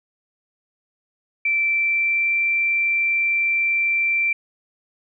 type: tone with pitch glide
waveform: sine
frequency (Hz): 2335 to 2349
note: D7 to D7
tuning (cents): -11 to 0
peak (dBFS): -17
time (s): 1.45-4.33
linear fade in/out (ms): 5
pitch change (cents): +11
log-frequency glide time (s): 1.64-2.35
effects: none